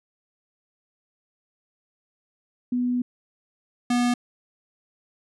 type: tone pair in turn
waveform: sine / square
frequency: 246.8 / 243.4 Hz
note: B3 / B3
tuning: -1 / -25 cents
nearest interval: unison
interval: 24 cents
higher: first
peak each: -21 / -20 dBFS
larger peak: second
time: 2.72-3.02 / 3.9-4.14 s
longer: first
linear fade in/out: 5 ms
effects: resampled to 24000 Hz

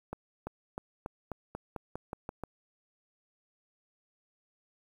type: accelerating click train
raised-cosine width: 1 ms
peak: -23 dBFS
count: 11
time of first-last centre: 0.13-2.437 s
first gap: 340 ms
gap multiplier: 0.91
effects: 9-bit

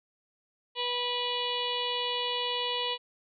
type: harmonic tone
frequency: 489.1 Hz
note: B4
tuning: 17 cents flat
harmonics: 1 / 2 / 4 / 5 / 6 / 7 / 8 / 9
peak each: -36 / -35 / -43 / -41 / -33 / -37 / -39 / -44 dBFS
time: 0.75-2.98 s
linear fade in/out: 50 ms
effects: none

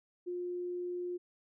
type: tone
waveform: sine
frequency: 355.4 Hz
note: F4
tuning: 30 cents sharp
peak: -35 dBFS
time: 0.26-1.18 s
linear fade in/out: 20 ms
effects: none

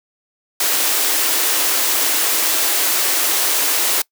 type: high-pass noise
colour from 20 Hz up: white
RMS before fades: -17 dBFS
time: 0.6-4.02 s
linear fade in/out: 5 ms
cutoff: 270 Hz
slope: 96 dB/octave
effects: noise-tail reverb RT60 0.1 s tail -24 dB re dry

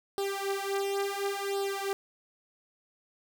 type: tone with flanger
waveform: sawtooth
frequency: 396.1 Hz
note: G4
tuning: 18 cents sharp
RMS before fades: -32 dBFS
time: 0.18-1.93 s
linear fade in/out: 0 ms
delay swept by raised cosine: 0.22 to 5.42 ms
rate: 0.71 Hz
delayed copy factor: +1
effects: none

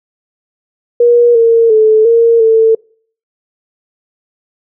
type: tone with pitch steps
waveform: sine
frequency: 477.6 / 459.2 / 435.1 / 462.5 / 446.8 Hz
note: A#4 / A#4 / A4 / A#4 / A4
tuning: +42 / -26 / -19 / -14 / +27 cents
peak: -4 dBFS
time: 1-2.75 s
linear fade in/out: 5 ms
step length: 350 ms
effects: noise-tail reverb RT60 0.5 s tail -26 dB re dry

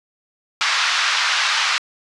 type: band-pass noise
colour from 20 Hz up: pink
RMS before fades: -19 dBFS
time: 0.61-1.78 s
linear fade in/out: 0 ms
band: 1100 to 5400 Hz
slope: 24 dB/octave
effects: resampled to 24000 Hz

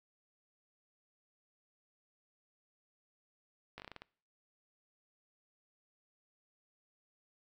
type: slowing click train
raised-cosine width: 0.3 ms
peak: -30 dBFS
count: 8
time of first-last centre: 3.78-4.02 s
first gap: 18 ms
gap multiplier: 1.21
effects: noise-tail reverb RT60 0.5 s tail -24 dB re dry

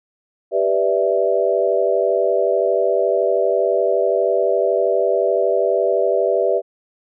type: chord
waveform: sine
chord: E minor seventh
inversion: first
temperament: equal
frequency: 392 / 493.9 / 587.3 / 659.3 Hz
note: G4 / B4 / D5 / E5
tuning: 0 / 0 / 0 / 0 cents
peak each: -20 dBFS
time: 0.51-6.62 s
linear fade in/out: 50 ms
effects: none

